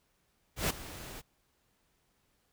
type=noise with ADSR envelope; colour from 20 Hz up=pink; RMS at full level=-28 dBFS; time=0.56-1.22 s; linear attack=140 ms; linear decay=10 ms; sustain=-17 dB; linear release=28 ms; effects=pink hiss -74 dBFS RMS until 2.52 s